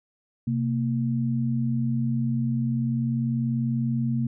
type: tone pair together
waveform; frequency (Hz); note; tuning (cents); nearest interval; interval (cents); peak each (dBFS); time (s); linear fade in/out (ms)
sine; 129.64 / 230; C3 / A#3; -16 / -23; minor seventh; 993; -25 / -25; 0.47-4.27; 5
effects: none